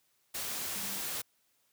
sine tone in noise, 196 Hz, G3, in tune, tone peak -48 dBFS, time 0.75-0.99 s, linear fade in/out 10 ms, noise white, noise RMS -37 dBFS, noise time 0.34-1.22 s, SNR -14 dB, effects white hiss -73 dBFS RMS until 1.72 s + high-pass 60 Hz 12 dB/octave

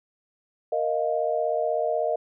sine chord, Bb suspended fourth, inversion none, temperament equal, 466.2 / 622.3 / 698.5 Hz, Bb4 / Eb5 / F5, 0 / 0 / 0 cents, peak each -28 / -25 / -28 dBFS, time 0.72-2.16 s, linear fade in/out 5 ms, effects none

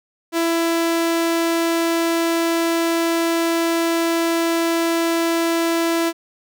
sawtooth tone, 333.4 Hz, E4, 20 cents sharp, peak -13 dBFS, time 0.32-6.13 s, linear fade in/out 50 ms, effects none

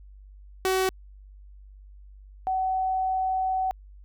sawtooth / sine tone pair in turn, 377.1 / 754.2 Hz, F#4 / F#5, +33 / +33 cents, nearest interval octave, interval 1200 cents, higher second, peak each -18 / -23 dBFS, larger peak first, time 0.65-0.89 / 2.47-3.71 s, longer second, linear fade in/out 0 ms, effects added 49 Hz sine -45 dBFS peak until 4.04 s

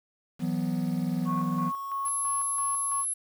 triangle chord, E suspended second, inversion none, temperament equal, 164.81 / 185 / 246.9 Hz, E3 / F#3 / B3, 0 / 0 / 0 cents, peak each -28 dBFS, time 0.39-1.72 s, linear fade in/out 50 ms
sine tone with tremolo, 1100 Hz, C#6, 14 cents flat, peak -28 dBFS, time 1.25-3.05 s, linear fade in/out 50 ms, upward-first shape square, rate 3 Hz, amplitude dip 45%
sine tone, 11000 Hz, F9, 27 cents flat, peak -27 dBFS, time 2.05-3.14 s, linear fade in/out 10 ms
effects tanh soft clip ceiling -18 dBFS + 8-bit

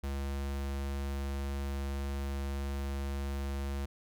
square tone, 69.3 Hz, C#2, in tune, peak -34 dBFS, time 0.03-3.86 s, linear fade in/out 10 ms, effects none

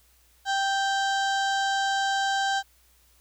harmonic tone, 784 Hz, G5, in tune, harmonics 1 / 2 / 4 / 5 / 6 / 7 / 8 / 9 / 10, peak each -25 / -28 / -34 / -37 / -41 / -43 / -45 / -42 / -47 dBFS, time 0.45-2.63 s, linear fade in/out 50 ms, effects added 60 Hz sine -62 dBFS peak until 3.2 s + white hiss -62 dBFS RMS until 3.2 s

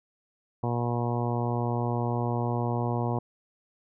harmonic tone, 119.8 Hz, A#2, 48 cents sharp, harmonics 1 / 2 / 3 / 4 / 5 / 6 / 7 / 8 / 9, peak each -28 / -33 / -35 / -36 / -39 / -36 / -38 / -37 / -43 dBFS, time 0.63-3.19 s, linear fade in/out 5 ms, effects none

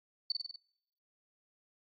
sine tone with echo, 4510 Hz, C#8, 29 cents sharp, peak -29 dBFS, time 0.3-0.32 s, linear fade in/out 2 ms, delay 48 ms, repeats 5, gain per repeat -3 dB, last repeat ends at 0.56 s, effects noise-tail reverb RT60 0.8 s tail -26 dB re dry + AAC 48 kbps

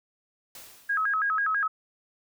white noise with exponential decay, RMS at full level -43 dBFS, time 0.55-1.43 s, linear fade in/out 2 ms, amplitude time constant 190 ms
sine tone with vibrato, 1448 Hz, F#6, 38 cents flat, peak -23 dBFS, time 0.89-1.68 s, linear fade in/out 10 ms, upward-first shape square, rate 6.1 Hz, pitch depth 210 cents each way
effects none

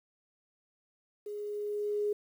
sine tone with level ramp, 415.3 Hz, G#4, in tune, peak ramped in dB -37 to -27 dBFS, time 1.26-2.13 s, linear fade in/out 5 ms, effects 10-bit

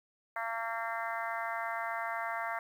harmonic tone, 228.3 Hz, A#3, 36 cents flat, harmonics 3 / 4 / 5 / 6 / 7 / 8 / 9, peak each -39 / -40 / -41 / -42 / -42 / -43 / -44 dBFS, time 0.36-2.59 s, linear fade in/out 2 ms, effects 10-bit

